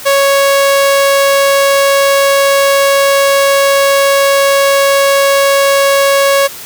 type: tone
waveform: sawtooth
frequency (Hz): 554.4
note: C#5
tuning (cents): 0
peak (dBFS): -3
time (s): 0.05-6.48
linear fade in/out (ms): 20
effects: white hiss -28 dBFS RMS until 6.65 s